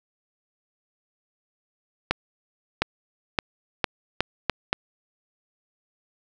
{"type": "accelerating click train", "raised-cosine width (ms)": 0.3, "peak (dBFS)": -4, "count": 7, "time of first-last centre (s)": [2.11, 4.729], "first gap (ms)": 710, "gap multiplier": 0.8, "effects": []}